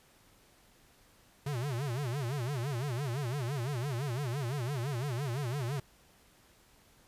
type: tone with vibrato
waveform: square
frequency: 130.81 Hz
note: C3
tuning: in tune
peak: -33 dBFS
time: 1.46-5.8 s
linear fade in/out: 5 ms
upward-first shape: sine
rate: 5.9 Hz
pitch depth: 220 cents each way
effects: pink hiss -63 dBFS RMS until 7.07 s + resampled to 32000 Hz